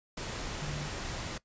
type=tone in noise; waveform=sine; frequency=146.83 Hz; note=D3; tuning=in tune; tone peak=-36 dBFS; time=0.62-0.88 s; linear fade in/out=5 ms; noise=pink; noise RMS=-38 dBFS; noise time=0.17-1.38 s; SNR=-1 dB; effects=noise-tail reverb RT60 0.1 s tail -19 dB re dry + resampled to 16000 Hz